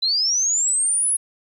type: linear sweep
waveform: sine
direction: up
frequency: 3951 to 10548 Hz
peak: -17 dBFS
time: 0.02-1.17 s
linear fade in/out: 10 ms
effects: 9-bit